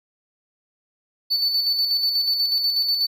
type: tone with tremolo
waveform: triangle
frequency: 4492 Hz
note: C#8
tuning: 22 cents sharp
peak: -16 dBFS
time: 1.3-3.07 s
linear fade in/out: 20 ms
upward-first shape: square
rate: 8.2 Hz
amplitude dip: 40%
effects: none